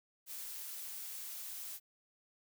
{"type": "noise", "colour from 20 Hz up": "blue", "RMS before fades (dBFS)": -45, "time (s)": [0.26, 1.8], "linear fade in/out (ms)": 50, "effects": []}